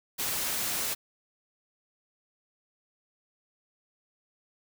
white noise, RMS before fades -31 dBFS, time 0.18-0.95 s, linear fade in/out 20 ms, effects none

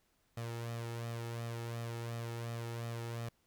sawtooth tone with flanger, 116.54 Hz, A#2, in tune, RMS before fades -41 dBFS, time 0.37-3.29 s, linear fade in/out 5 ms, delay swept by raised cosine 1.6 to 2.31 ms, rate 2.8 Hz, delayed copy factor +0.55, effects pink hiss -75 dBFS RMS until 3.46 s

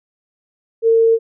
sine tone, 454.2 Hz, A#4, 45 cents flat, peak -9 dBFS, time 0.82-1.19 s, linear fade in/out 50 ms, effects none

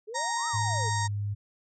sine exponential two-way sweep, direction up then down, 407.7 to 1329 to 407.7 Hz, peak -36 dBFS, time 0.07-0.9 s, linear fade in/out 20 ms, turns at 0.48 s
harmonic tone, 932.3 Hz, A#5, in tune, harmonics 1 / 2 / 4 / 5 / 6 / 7 / 8 / 9, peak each -30 / -35 / -41 / -43 / -40 / -40 / -39 / -45 dBFS, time 0.14-1.08 s, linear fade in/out 20 ms
sine tone with pitch glide, 106.1 to 102.37 Hz, G#2 to G#2, +38 to -24 cents, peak -28 dBFS, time 0.53-1.35 s, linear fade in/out 20 ms, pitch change -62 cents, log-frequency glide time 0.84-1.04 s
effects none

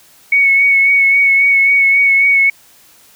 sine tone with vibrato, 2217 Hz, C#7, in tune, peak -7 dBFS, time 0.32-2.5 s, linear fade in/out 5 ms, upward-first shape sine, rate 3.7 Hz, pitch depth 22 cents each way, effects white hiss -46 dBFS RMS until 3.15 s

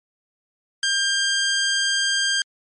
15% pulse tone, 1595 Hz, G6, 30 cents sharp, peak -12 dBFS, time 0.83-2.42 s, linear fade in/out 2 ms, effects MP3 48 kbps

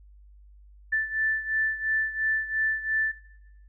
sine beating tone pair, 1760 / 1762.9 Hz, A6 / A6, 0 / +3 cents, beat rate 2.9 Hz, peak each -25 / -30 dBFS, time 0.92-3.12 s, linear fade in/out 10 ms, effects noise-tail reverb RT60 0.9 s tail -17 dB re dry + added 50 Hz sine -49 dBFS peak until 3.68 s

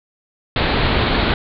pink low-pass noise, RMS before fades -17 dBFS, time 0.56-1.34 s, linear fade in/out 2 ms, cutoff 4400 Hz, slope 96 dB/octave, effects none

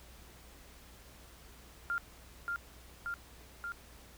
sine tone with echo, 1396.9 Hz, F6, in tune, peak -31 dBFS, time 1.9-1.98 s, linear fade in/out 0 ms, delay 580 ms, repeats 3, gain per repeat -2 dB, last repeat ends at 3.72 s, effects added 60 Hz sine -57 dBFS peak until 4.17 s + pink hiss -57 dBFS RMS until 4.17 s

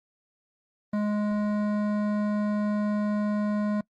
sine tone with hard clipping, 208.7 Hz, G#3, 9 cents sharp, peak -26 dBFS, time 0.93-3.81 s, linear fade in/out 5 ms, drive 13 dB, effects noise-tail reverb RT60 0.1 s tail -24 dB re dry + Opus 32 kbps

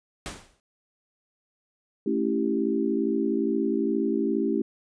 pink noise with exponential decay, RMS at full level -32 dBFS, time 0.26-0.6 s, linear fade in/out 0 ms, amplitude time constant 73 ms
sine chord, A dominant seventh, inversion none, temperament equal, 220 / 277.2 / 329.6 / 392 Hz, A3 / C#4 / E4 / G4, 0 / 0 / 0 / 0 cents, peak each -28 dBFS, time 2.06-4.62 s, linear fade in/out 5 ms
effects resampled to 22050 Hz

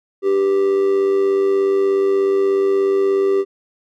triangle tone with amplitude modulation, 392 Hz, G4, in tune, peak -9 dBFS, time 0.22-3.45 s, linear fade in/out 50 ms, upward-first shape sine, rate 96.7 Hz, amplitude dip 50%, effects none

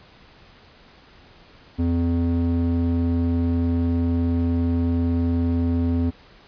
square tone with band-pass filter, 84.8 Hz, E2, 50 cents sharp, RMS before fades -21 dBFS, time 1.78-6.11 s, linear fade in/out 20 ms, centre 190 Hz, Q 4.2, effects pink hiss -50 dBFS RMS until 6.47 s + resampled to 11025 Hz

